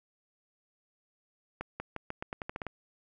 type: accelerating click train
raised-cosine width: 0.5 ms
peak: -21 dBFS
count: 11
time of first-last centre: 1.61-2.667 s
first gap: 190 ms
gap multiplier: 0.86
effects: none